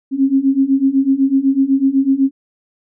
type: beating tone pair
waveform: sine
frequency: 265.9 / 273.9 Hz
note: C4 / C#4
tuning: +28 / -21 cents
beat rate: 8 Hz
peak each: -15 / -13 dBFS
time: 0.11-2.31 s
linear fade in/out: 50 ms
effects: none